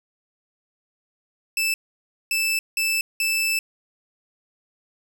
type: tone bursts at uneven times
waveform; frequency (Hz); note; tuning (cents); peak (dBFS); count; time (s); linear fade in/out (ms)
sawtooth; 2637; E7; 0; -17; 4; 1.57-1.74 / 2.31-2.59 / 2.77-3.01 / 3.2-3.59; 2
effects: none